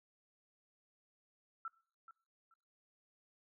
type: tone with echo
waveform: sine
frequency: 1336 Hz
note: E6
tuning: 23 cents sharp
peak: -40 dBFS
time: 1.65-1.68 s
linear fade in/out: 2 ms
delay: 430 ms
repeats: 2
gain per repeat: -13 dB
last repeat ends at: 2.54 s
effects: noise-tail reverb RT60 0.5 s tail -23 dB re dry